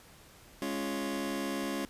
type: chord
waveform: sawtooth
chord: Db major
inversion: second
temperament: just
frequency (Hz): 207.9 / 277.2 / 346.5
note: Ab3 / Db4 / F4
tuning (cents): +2 / 0 / -14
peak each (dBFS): -34 / -31 / -35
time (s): 0.62-1.85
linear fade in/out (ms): 0
effects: pink hiss -56 dBFS RMS until 1.89 s + resampled to 32000 Hz